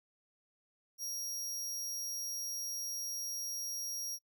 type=tone; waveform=sawtooth; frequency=5640 Hz; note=F8; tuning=16 cents sharp; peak=-35 dBFS; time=0.98-4.19 s; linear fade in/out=50 ms; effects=noise-tail reverb RT60 0.1 s tail -26 dB re dry